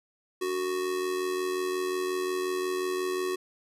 square tone with amplitude modulation, 370 Hz, F#4, in tune, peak -26 dBFS, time 0.41-3.36 s, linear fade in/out 10 ms, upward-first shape sine, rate 85.6 Hz, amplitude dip 55%, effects resampled to 32000 Hz

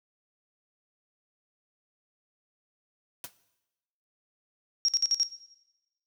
white noise with exponential decay, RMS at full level -35 dBFS, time 3.24-3.33 s, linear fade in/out 1 ms, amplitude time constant 18 ms
sine tone bursts, 5588 Hz, F8, in tune, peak -21 dBFS, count 5, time 4.85-5.232 s, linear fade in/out 0 ms, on 34 ms, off 53 ms
effects noise-tail reverb RT60 1.0 s tail -17 dB re dry

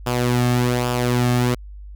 sawtooth tone with flanger, 122.9 Hz, B2, 8 cents flat, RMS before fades -19 dBFS, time 0.06-1.55 s, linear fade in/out 10 ms, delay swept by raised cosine 0.48 to 2.08 ms, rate 1.2 Hz, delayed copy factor -0.55, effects added 50 Hz sine -34 dBFS peak until 1.95 s

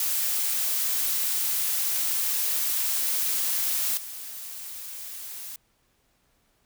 blue noise with level steps, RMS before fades -26 / -38 dBFS, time 0-5.56 s, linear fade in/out 2 ms, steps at 3.97 s, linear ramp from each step 5 ms, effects pink hiss -68 dBFS RMS until 6.65 s

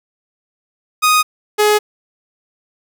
sawtooth tone pair in turn, 1244.5 / 420.7 Hz, D#6 / G#4, 0 / +22 cents, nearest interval octave + perfect fifth, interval 1878 cents, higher first, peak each -6 dBFS, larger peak neither, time 1.02-1.23 / 1.58-1.79 s, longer neither, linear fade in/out 20 ms, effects none

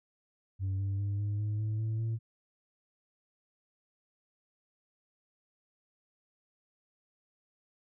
sine tone with pitch steps, 96.1 / 98.35 / 100.64 / 103 / 105.4 / 107.87 / 110.39 / 112.97 Hz, G2 / G2 / G2 / G#2 / G#2 / A2 / A2 / A2, -34 / +6 / +46 / -14 / +26 / -34 / +6 / +46 cents, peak -27 dBFS, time 0.59-2.19 s, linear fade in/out 50 ms, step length 200 ms, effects tanh soft clip ceiling -29 dBFS

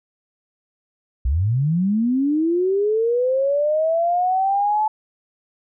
sine linear sweep, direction up, 56.6 to 870 Hz, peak -16 dBFS, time 1.25-4.88 s, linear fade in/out 5 ms, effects none

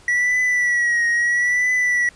triangle tone with vibrato, 1938 Hz, B6, 33 cents flat, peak -14 dBFS, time 0.08-2.09 s, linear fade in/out 2 ms, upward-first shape triangle, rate 0.76 Hz, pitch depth 59 cents each way, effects pink hiss -49 dBFS RMS until 2.15 s + resampled to 22050 Hz

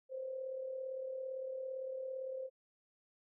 sine tone with amplitude modulation, 523.3 Hz, C5, in tune, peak -37 dBFS, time 0.09-2.5 s, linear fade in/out 50 ms, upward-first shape sine, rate 37.7 Hz, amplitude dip 50%, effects none

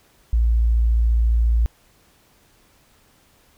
sine tone, 57.2 Hz, A#1, 32 cents flat, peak -14 dBFS, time 0.33-1.66 s, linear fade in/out 0 ms, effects pink hiss -57 dBFS RMS until 3.57 s

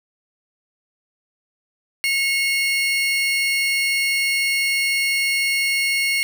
35% pulse tone pair together, 2178 / 2794 Hz, C#7 / F7, -31 / 0 cents, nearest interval major third, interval 431 cents, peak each -17 / -24 dBFS, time 2.04-6.23 s, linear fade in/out 0 ms, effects none

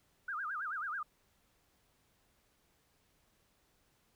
sine tone with vibrato, 1398 Hz, F6, 1 cent sharp, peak -36 dBFS, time 0.28-1.03 s, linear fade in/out 5 ms, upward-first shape sine, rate 9.2 Hz, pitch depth 270 cents each way, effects pink hiss -73 dBFS RMS until 4.15 s

